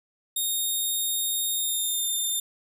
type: tone with pitch glide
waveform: 5% pulse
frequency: 3702 to 3609 Hz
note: A#7 to A7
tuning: -13 to +43 cents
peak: -18 dBFS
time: 0.36-2.4 s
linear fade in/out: 5 ms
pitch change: -44 cents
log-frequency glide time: 1.51-2.06 s
effects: none